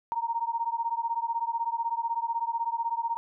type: beating tone pair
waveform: sine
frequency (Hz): 920 / 936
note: A#5 / A#5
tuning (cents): -23 / +7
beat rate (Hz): 16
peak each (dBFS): -30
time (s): 0.12-3.17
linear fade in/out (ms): 0
effects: none